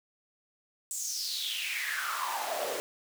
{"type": "noise with high-pass filter sweep", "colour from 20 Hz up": "pink", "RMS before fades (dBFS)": -34, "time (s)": [0.91, 2.8], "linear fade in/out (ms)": 0, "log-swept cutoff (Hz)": [7900, 450], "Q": 5.9, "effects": []}